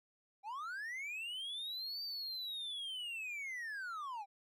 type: linear two-way sweep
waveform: triangle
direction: up then down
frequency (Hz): 767 to 4656 to 767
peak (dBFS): -39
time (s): 0.43-4.26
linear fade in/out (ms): 50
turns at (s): 2.03
effects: none